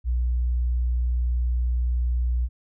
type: tone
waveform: sine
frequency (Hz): 60.7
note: B1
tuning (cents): -29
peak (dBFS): -19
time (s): 0.04-2.49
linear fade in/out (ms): 50
effects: tanh soft clip ceiling -17 dBFS